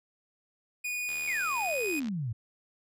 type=tone with pitch glide; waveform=45% pulse; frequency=2463 to 2486 Hz; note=D#7 to D#7; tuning=-18 to -2 cents; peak=-31 dBFS; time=0.84-2 s; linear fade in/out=10 ms; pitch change=+16 cents; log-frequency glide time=1.38-1.78 s
type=click train; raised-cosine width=0.2 ms; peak=-28 dBFS; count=76; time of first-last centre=1.09-2.085 s; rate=75.4 Hz
type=exponential sweep; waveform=sine; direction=down; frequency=2343 to 104.4 Hz; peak=-30 dBFS; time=1.27-2.33 s; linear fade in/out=10 ms
effects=none